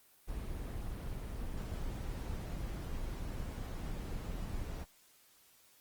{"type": "noise", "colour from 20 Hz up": "brown", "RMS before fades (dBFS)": -40, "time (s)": [0.27, 4.85], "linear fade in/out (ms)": 20, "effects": ["white hiss -65 dBFS RMS until 5.8 s", "Opus 24 kbps"]}